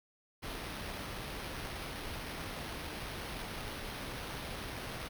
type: noise with sample-and-hold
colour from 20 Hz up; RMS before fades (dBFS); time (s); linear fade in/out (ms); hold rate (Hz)
pink; -42; 0.42-5.09; 20; 7350
effects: none